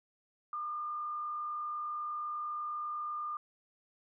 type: tone with frequency modulation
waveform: sine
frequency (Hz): 1206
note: D6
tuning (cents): +46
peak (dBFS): -35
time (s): 0.53-3.37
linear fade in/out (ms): 2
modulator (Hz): 48.2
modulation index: 0.35
effects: none